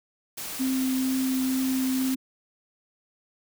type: noise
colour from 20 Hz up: white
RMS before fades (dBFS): -35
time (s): 0.37-2.15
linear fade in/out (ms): 10
type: tone with vibrato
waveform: sine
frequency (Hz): 261.1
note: C4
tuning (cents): -3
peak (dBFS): -23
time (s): 0.59-2.16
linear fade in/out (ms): 20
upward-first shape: triangle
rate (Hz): 2.1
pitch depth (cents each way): 8
effects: none